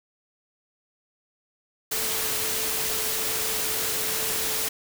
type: tone in noise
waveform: sine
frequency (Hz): 440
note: A4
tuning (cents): 0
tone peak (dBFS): -38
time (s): 1.91-4.69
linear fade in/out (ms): 10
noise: white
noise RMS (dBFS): -27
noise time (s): 1.91-4.69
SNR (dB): -14
effects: none